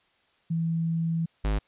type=tone pair in turn; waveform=sine / square; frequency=164.81 / 51.91 Hz; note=E3 / G#1; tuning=0 / 0 cents; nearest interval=octave + minor sixth; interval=2000 cents; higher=first; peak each=-24 dBFS; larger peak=neither; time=0.5-1.26 / 1.44-1.59 s; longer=first; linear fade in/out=10 ms; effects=white hiss -66 dBFS RMS until 1.67 s + resampled to 8000 Hz